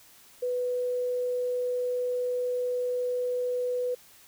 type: tone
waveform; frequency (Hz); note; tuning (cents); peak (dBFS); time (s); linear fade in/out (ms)
sine; 495.5; B4; +6; -26; 0.42-3.95; 10
effects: white hiss -55 dBFS RMS until 4.27 s